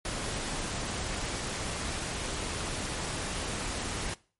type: noise with amplitude modulation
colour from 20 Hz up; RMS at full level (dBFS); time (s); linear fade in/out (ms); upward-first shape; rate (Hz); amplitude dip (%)
pink; -33; 0.05-4.14; 2; sine; 272; 25
effects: noise-tail reverb RT60 0.4 s tail -21 dB re dry + MP3 48 kbps